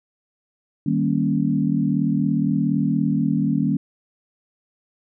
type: chord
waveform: sine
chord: Eb dominant seventh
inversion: none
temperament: equal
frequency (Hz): 155.56 / 196 / 233.1 / 277.2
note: Eb3 / G3 / Bb3 / Db4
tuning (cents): 0 / 0 / 0 / 0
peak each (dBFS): -23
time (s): 0.86-3.77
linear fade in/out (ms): 5
effects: none

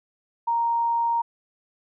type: tone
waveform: sine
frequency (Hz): 932.3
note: A#5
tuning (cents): 0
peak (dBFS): -20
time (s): 0.47-1.22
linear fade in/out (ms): 10
effects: none

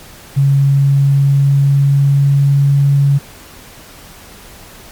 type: tone with pitch glide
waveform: sine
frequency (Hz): 138.59 to 140.44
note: C#3 to C#3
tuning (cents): 0 to +23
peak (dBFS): -7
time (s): 0.36-3.19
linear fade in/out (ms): 20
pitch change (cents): +23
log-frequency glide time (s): 0.47-2.87
effects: pink hiss -37 dBFS RMS until 4.91 s + MP3 96 kbps

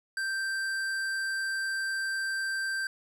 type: tone with hard clipping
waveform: triangle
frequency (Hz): 1568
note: G6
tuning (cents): 0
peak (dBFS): -31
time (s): 0.17-2.87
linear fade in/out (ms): 2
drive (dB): 16
effects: none

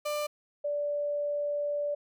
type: tone pair in turn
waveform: 35% pulse / sine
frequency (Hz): 594 / 582.8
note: D5 / D5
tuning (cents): +20 / -13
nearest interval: unison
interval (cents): 33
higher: first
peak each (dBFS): -28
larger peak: neither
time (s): 0.05-0.27 / 0.64-1.95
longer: second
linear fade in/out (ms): 10
effects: none

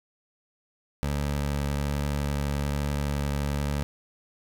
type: tone with vibrato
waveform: 20% pulse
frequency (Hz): 71.6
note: D2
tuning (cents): -43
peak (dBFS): -21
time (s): 1.03-3.83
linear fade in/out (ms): 0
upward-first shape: triangle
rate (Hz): 1.2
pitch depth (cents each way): 12
effects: none

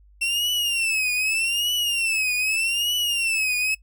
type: tone with vibrato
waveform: 40% pulse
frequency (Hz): 2700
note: E7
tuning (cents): +41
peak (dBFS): -20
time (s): 0.21-3.75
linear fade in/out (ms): 10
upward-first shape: triangle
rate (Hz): 0.82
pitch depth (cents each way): 170
effects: noise-tail reverb RT60 0.1 s tail -21 dB re dry + added 50 Hz sine -50 dBFS peak until 3.82 s

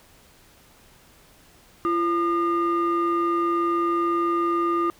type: tone pair together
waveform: sine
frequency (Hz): 340.4 / 1213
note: F4 / D#6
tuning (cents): -44 / -44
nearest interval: octave + minor seventh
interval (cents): 2200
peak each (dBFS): -21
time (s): 1.85-4.9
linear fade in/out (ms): 0
effects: tanh soft clip ceiling -16 dBFS + pink hiss -54 dBFS RMS until 4.99 s

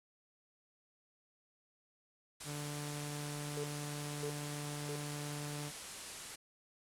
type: low-pass noise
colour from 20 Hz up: white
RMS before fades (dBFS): -49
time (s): 2.4-6.36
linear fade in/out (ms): 10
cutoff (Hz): 11000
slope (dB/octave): 48
type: tone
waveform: sawtooth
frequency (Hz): 146.83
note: D3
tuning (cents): 0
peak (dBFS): -37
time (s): 2.44-5.72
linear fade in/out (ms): 50
type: tone bursts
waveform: sine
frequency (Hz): 437.8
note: A4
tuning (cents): -9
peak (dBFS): -39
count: 3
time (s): 3.57-4.957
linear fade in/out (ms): 2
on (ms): 69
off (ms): 590
effects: none

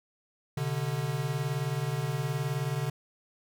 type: beating tone pair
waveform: square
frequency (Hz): 128.2 / 147.2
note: C3 / D3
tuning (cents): -35 / +4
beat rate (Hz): 19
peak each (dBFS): -33 / -32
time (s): 0.57-2.9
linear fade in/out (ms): 5
effects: none

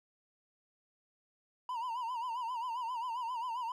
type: tone with vibrato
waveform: triangle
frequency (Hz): 960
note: B5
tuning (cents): -49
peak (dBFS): -33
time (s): 1.69-3.72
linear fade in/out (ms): 2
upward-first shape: sine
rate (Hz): 7.5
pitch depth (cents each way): 110
effects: none

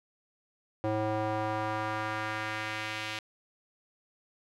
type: tone with band-pass filter sweep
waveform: square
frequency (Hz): 108.2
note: A2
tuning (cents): -29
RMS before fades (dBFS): -33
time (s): 0.84-3.19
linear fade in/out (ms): 0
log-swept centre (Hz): 540 to 2900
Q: 1.3
effects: none

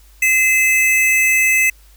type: tone pair together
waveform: square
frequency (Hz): 2049 / 2602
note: C7 / E7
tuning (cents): -37 / -23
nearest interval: major third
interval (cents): 414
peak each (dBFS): -15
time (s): 0.22-1.7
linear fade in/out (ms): 5
effects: added 50 Hz sine -44 dBFS peak until 1.96 s + white hiss -52 dBFS RMS until 1.96 s

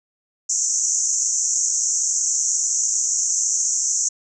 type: band-pass noise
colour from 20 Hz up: white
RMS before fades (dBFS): -21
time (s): 0.49-4.09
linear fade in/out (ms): 10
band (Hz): 5900 to 7400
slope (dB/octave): 96
effects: none

